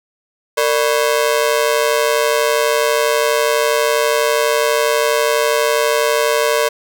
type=ring-modulated tone; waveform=sawtooth; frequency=525 Hz; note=C5; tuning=6 cents sharp; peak=-6 dBFS; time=0.57-6.69 s; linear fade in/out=10 ms; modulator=66.1 Hz; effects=none